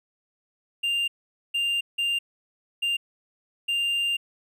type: tone bursts at uneven times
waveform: triangle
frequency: 2794 Hz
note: F7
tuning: in tune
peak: -21 dBFS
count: 5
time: 0.83-1.08 / 1.54-1.81 / 1.98-2.19 / 2.82-2.97 / 3.68-4.17 s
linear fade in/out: 10 ms
effects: none